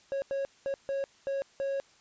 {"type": "tone bursts at uneven times", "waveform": "triangle", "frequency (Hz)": 549, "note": "C#5", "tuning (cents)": -17, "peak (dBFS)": -27, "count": 6, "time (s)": [[0.12, 0.22], [0.31, 0.45], [0.66, 0.74], [0.89, 1.04], [1.27, 1.42], [1.6, 1.8]], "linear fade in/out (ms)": 0, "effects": ["white hiss -61 dBFS RMS until 2 s", "resampled to 16000 Hz"]}